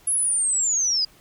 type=linear sweep; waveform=sine; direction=down; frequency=10890 to 4817 Hz; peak=-19 dBFS; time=0.07-1.05 s; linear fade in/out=5 ms; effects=pink hiss -54 dBFS RMS until 1.2 s